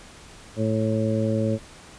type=harmonic tone; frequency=110 Hz; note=A2; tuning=in tune; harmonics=1 / 2 / 3 / 4 / 5; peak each=-25 / -25 / -30 / -31 / -27 dBFS; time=0.56-1.59 s; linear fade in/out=50 ms; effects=pink hiss -46 dBFS RMS until 1.98 s + resampled to 22050 Hz